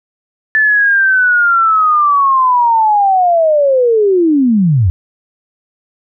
sine linear sweep, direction down, 1756 to 81 Hz, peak -7 dBFS, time 0.55-4.9 s, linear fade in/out 0 ms, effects none

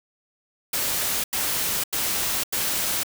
white noise bursts, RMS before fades -25 dBFS, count 4, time 0.73-3.034 s, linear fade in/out 5 ms, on 510 ms, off 88 ms, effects none

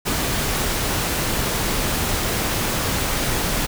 pink noise, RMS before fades -22 dBFS, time 0.05-3.67 s, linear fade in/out 20 ms, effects none

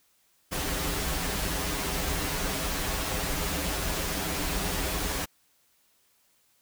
pink noise with comb filter, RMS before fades -30 dBFS, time 0.51-5.26 s, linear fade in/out 20 ms, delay 8.6 ms, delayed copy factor -1, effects white hiss -67 dBFS RMS until 6.61 s

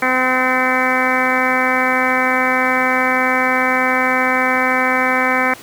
harmonic tone with a mistuned harmonic, 256.7 Hz, C4, 33 cents flat, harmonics 1 / 2 / 3 / 4 / 5 / 6 / 7 / 8 / 9, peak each -22 / -22 / -22 / -22 / -22 / -22 / -22 / -22 / -22 dBFS, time 0.02-5.54 s, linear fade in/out 5 ms, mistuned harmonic 9, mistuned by -19 cents, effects pink hiss -37 dBFS RMS until 5.62 s + high-pass 150 Hz 12 dB/octave

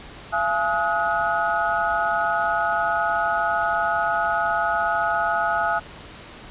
sine tone cluster, 682 / 844 / 1267 / 1459 Hz, F5 / G#5 / D#6 / F#6, -41 / +28 / +31 / -25 cents, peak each -25 dBFS, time 0.32-5.8 s, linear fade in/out 20 ms, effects pink hiss -41 dBFS RMS until 6.5 s + resampled to 8000 Hz

